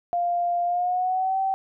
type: tone with pitch glide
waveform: sine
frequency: 698.5 to 770.6 Hz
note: F5 to G5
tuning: 0 to -30 cents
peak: -21 dBFS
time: 0.13-1.54 s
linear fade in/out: 0 ms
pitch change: +170 cents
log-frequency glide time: 0.65-1.39 s
effects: none